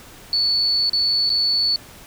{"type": "tone with dropouts", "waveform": "sine", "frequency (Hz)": 4448, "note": "C#8", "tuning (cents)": 5, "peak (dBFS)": -16, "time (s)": [0.33, 1.76], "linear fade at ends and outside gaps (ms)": 1, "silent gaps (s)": [[0.896, 0.932], [1.294, 1.301]], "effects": ["pink hiss -43 dBFS RMS until 2.06 s"]}